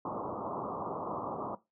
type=low-pass noise; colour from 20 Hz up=white; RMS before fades=-37 dBFS; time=0.05-1.55 s; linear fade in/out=2 ms; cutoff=1200 Hz; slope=96 dB/octave; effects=noise-tail reverb RT60 0.2 s tail -17 dB re dry + high-pass 150 Hz 12 dB/octave